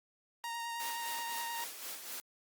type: tone with vibrato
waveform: sawtooth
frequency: 932.3 Hz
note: A#5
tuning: in tune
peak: -34 dBFS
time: 0.44-1.64 s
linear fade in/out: 0 ms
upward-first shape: sine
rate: 9.5 Hz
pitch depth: 15 cents each way
type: noise with tremolo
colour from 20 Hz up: white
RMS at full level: -42 dBFS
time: 0.8-2.2 s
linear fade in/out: 0 ms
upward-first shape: sine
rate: 3.9 Hz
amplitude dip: 50%
type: noise with exponential decay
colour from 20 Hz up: pink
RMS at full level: -45 dBFS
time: 1.18-1.28 s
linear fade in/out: 2 ms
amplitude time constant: 21 ms
effects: high-pass 300 Hz 12 dB/octave + Opus 48 kbps